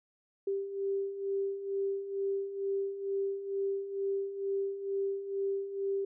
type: beating tone pair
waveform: sine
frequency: 392 / 394.2 Hz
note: G4 / G4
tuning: 0 / +10 cents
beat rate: 2.2 Hz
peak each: -38 / -32 dBFS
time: 0.47-6.05 s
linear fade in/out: 5 ms
effects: none